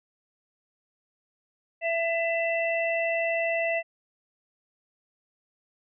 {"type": "harmonic tone", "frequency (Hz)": 667, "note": "E5", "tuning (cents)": 20, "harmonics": [1, 3, 4], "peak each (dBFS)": [-26, -30, -31], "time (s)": [1.81, 3.83], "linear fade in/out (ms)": 50, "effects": []}